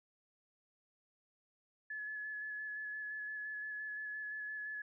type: tone with vibrato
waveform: sine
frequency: 1710 Hz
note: A6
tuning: 50 cents flat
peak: -40 dBFS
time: 1.9-4.82 s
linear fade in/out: 5 ms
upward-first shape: square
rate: 5.8 Hz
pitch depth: 13 cents each way
effects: none